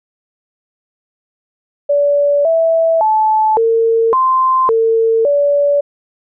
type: tone with pitch steps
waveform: sine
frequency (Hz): 575 / 656 / 868 / 454.7 / 1041 / 451.6 / 574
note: D5 / E5 / A5 / A#4 / C6 / A4 / D5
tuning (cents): -37 / -9 / -24 / -43 / -9 / +45 / -40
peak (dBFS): -9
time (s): 1.89-5.81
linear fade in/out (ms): 10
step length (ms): 560
effects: none